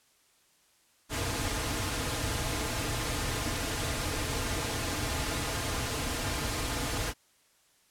pink noise with comb filter, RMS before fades -32 dBFS, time 1.09-7.14 s, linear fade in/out 50 ms, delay 5.3 ms, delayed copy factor -0.6, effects white hiss -66 dBFS RMS until 7.9 s + low-pass 11000 Hz 12 dB/octave

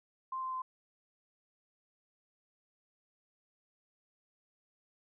sine tone with pitch steps, 1046.5 / 1039.9 / 1033.3 Hz, C6 / C6 / C6, 0 / -11 / -22 cents, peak -35 dBFS, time 0.32-0.62 s, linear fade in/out 5 ms, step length 100 ms, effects none

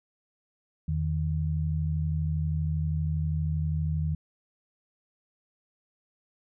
sine tone pair together, 82.57 / 155.1 Hz, E2 / D#3, +3 / -5 cents, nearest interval major seventh, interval 1092 cents, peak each -28 dBFS, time 0.88-4.15 s, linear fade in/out 5 ms, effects none

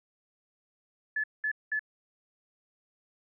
sine tone bursts, 1724 Hz, A6, 36 cents flat, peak -27 dBFS, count 3, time 1.16-1.794 s, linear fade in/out 5 ms, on 78 ms, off 200 ms, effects none

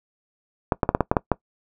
clicks, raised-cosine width 1 ms, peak -3 dBFS, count 8, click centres 0.722 / 0.832 / 0.891 / 0.949 / 1.007 / 1.115 / 1.168 / 1.317 s, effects noise-tail reverb RT60 0.1 s tail -21 dB re dry

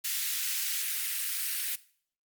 white high-pass noise, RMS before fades -32 dBFS, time 0.04-1.76 s, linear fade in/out 10 ms, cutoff 1700 Hz, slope 24 dB/octave, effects noise-tail reverb RT60 0.5 s tail -18 dB re dry + Opus 48 kbps

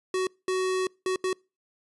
square tone bursts at uneven times, 373.1 Hz, F#4, 14 cents sharp, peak -25 dBFS, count 4, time 0.14-0.27 / 0.48-0.87 / 1.06-1.16 / 1.24-1.33 s, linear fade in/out 2 ms, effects noise-tail reverb RT60 0.3 s tail -26 dB re dry + resampled to 24000 Hz

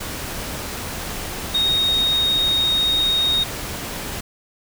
sine tone in noise, 3729 Hz, A#7, in tune, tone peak -16 dBFS, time 1.54-3.44 s, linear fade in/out 10 ms, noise pink, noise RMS -29 dBFS, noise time 0-4.21 s, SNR +10 dB, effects none

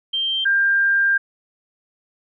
sine tone pair in turn, 3149 / 1595.1 Hz, G7 / G6, +7 / +30 cents, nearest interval octave, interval 1177 cents, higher first, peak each -19 / -14 dBFS, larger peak second, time 0.13-0.45 / 0.45-1.18 s, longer second, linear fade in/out 10 ms, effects none

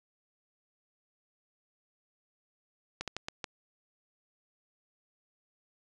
slowing click train, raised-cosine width 0.2 ms, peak -18 dBFS, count 5, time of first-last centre 3.01-3.442 s, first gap 67 ms, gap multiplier 1.33, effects resampled to 22050 Hz

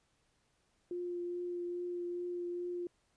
sine tone with vibrato, 351.8 Hz, F4, 13 cents sharp, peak -36 dBFS, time 0.91-2.87 s, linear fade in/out 2 ms, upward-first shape triangle, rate 2.4 Hz, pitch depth 13 cents each way, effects pink hiss -75 dBFS RMS until 3.16 s + resampled to 22050 Hz

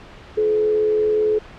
sine tone with frequency modulation, 427.5 Hz, A4, 50 cents flat, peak -15 dBFS, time 0.37-1.39 s, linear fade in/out 10 ms, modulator 82.5 Hz, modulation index 0.28, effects pink hiss -41 dBFS RMS until 1.58 s + low-pass 3000 Hz 12 dB/octave

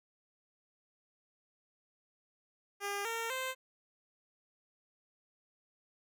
10% pulse tone with pitch steps, 403.3 / 457.9 / 520 Hz, G4 / A#4 / C5, +49 / -31 / -11 cents, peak -27 dBFS, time 2.8-3.55 s, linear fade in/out 50 ms, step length 250 ms, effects none

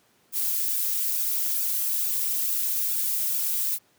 violet noise with flanger, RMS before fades -26 dBFS, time 0.32-3.79 s, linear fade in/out 50 ms, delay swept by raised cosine 0.95 to 5.45 ms, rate 2.3 Hz, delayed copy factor -1, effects pink hiss -63 dBFS RMS until 3.98 s + high-pass 150 Hz 12 dB/octave

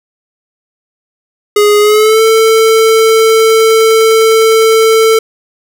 square tone with pitch glide, 415.3 to 445.1 Hz, G#4 to A4, 0 to +20 cents, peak -5 dBFS, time 1.56-5.19 s, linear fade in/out 5 ms, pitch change +120 cents, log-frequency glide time 1.8-2.22 s, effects none

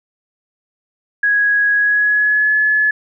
sine tone with pitch glide, 1661.2 to 1711.9 Hz, G#6 to A6, 0 to -48 cents, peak -11 dBFS, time 1.23-2.91 s, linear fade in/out 5 ms, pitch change +52 cents, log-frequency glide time 1.74-2.55 s, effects none

